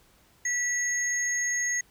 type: tone pair together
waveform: sine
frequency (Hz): 1958 / 6533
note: B6 / G#8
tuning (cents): -15 / -29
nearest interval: octave + major sixth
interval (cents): 2086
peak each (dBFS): -27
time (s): 0.45-1.81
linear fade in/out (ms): 5
effects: tanh soft clip ceiling -19 dBFS + pink hiss -61 dBFS RMS until 1.9 s